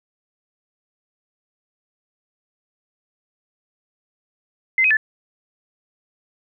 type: tone with pitch steps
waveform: sine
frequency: 2068 / 2525 / 1745 Hz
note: C7 / D#7 / A6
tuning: -21 / +25 / -15 cents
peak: -13 dBFS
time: 4.78-4.969 s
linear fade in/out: 2 ms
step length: 63 ms
effects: none